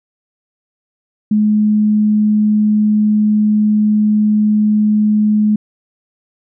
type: tone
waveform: sine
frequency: 211.8 Hz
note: G#3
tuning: 34 cents sharp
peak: -9 dBFS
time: 1.31-5.56 s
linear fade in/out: 5 ms
effects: none